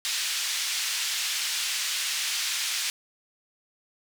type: band-pass noise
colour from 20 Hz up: white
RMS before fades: -29 dBFS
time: 0.05-2.9 s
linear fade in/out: 0 ms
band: 2100 to 5900 Hz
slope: 12 dB/octave
effects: none